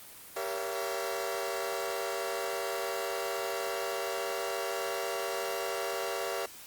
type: chord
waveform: sawtooth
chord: G diminished seventh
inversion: none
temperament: just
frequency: 392 / 470.4 / 564.5 / 677.4 Hz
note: G4 / Bb4 / Db5 / Fb5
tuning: 0 / +16 / +31 / +47 cents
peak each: -34 dBFS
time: 0.36-6.46 s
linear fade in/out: 5 ms
effects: white hiss -49 dBFS RMS until 6.66 s + Opus 24 kbps